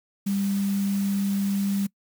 sine tone in noise, 198.4 Hz, G3, 21 cents sharp, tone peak -22 dBFS, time 0.26-1.87 s, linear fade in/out 10 ms, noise white, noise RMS -40 dBFS, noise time 0.26-1.87 s, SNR +15 dB, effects noise-tail reverb RT60 0.1 s tail -24 dB re dry

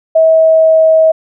sine tone with pitch glide, 644 to 639.6 Hz, E5 to D#5, -41 to +48 cents, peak -4 dBFS, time 0.15-1.12 s, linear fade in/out 10 ms, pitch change -11 cents, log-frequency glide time 0.31-0.83 s, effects none

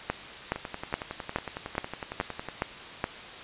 two click trains, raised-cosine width 0.5 ms, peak -19 / -11 dBFS, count 22 / 8, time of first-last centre 0.56-2.487 / 0.1-3.041 s, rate 10.9 / 2.38 Hz, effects white hiss -42 dBFS RMS until 3.43 s + resampled to 8000 Hz

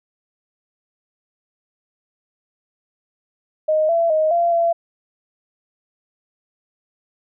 sine tone with pitch steps, 621 / 672 / 625 / 686 / 677 Hz, D#5 / E5 / D#5 / F5 / E5, -3 / +33 / +8 / -31 / +46 cents, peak -14 dBFS, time 3.68-4.73 s, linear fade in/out 10 ms, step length 210 ms, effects none

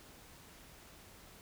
silence, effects pink hiss -57 dBFS RMS until 1.41 s

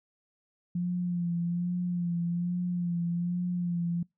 sine tone with vibrato, 174.61 Hz, F3, in tune, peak -27 dBFS, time 0.75-4.03 s, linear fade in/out 5 ms, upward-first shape sine, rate 1.2 Hz, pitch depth 36 cents each way, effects noise-tail reverb RT60 0.2 s tail -26 dB re dry

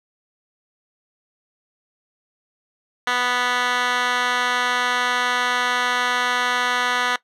10% pulse tone with band-pass filter, 246.9 Hz, B3, in tune, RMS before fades -21 dBFS, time 3.07-7.16 s, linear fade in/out 2 ms, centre 2200 Hz, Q 1.6, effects noise-tail reverb RT60 0.1 s tail -19 dB re dry

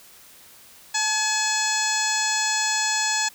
harmonic tone with a mistuned harmonic, 850 Hz, G#5, 40 cents sharp, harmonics 1 / 2 / 3 / 4 / 5 / 6 / 7 / 8 / 9, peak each -28 / -27 / -31 / -32 / -30 / -32 / -34 / -29 / -28 dBFS, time 0.94-3.29 s, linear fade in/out 10 ms, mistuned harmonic 1, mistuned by +44 cents, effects white hiss -49 dBFS RMS until 3.34 s

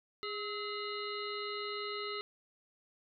harmonic tone with a mistuned harmonic, 411.2 Hz, G#4, 17 cents flat, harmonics 1 / 3 / 5 / 7 / 9 / 10, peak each -41 / -42 / -45 / -47 / -49 / -45 dBFS, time 0.23-2.21 s, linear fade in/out 0 ms, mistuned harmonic 3, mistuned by +71 cents, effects none

